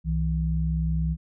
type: tone pair together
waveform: sine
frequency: 64.12 / 161.4 Hz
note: C2 / E3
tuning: -34 / -36 cents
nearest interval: octave + major third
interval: 1598 cents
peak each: -25 dBFS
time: 0.04-1.17 s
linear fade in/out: 50 ms
effects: none